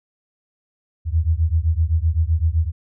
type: beating tone pair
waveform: sine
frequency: 77.78 / 85.58 Hz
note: D#2 / F2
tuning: 0 / -35 cents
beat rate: 7.8 Hz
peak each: -18 / -19 dBFS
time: 1.05-2.72 s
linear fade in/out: 50 ms
effects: none